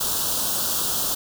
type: band-stop noise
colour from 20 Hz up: white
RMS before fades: -24 dBFS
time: 0-1.15 s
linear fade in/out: 10 ms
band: 1500 to 3000 Hz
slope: 48 dB/octave
effects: none